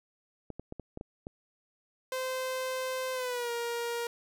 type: clicks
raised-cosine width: 2 ms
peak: -26 dBFS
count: 7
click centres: 0.503 / 0.596 / 0.724 / 0.797 / 0.974 / 1.011 / 1.269 s
type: tone with pitch glide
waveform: sawtooth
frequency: 517 to 471.4 Hz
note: C5 to A#4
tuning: -21 to +19 cents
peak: -28 dBFS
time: 2.12-4.07 s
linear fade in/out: 2 ms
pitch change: -160 cents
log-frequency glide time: 3.13-3.51 s
effects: none